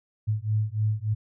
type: beating tone pair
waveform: sine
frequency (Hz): 105.8 / 109.2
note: G#2 / A2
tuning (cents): +33 / -13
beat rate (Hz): 3.4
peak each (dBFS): -26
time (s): 0.27-1.15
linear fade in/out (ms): 20
effects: none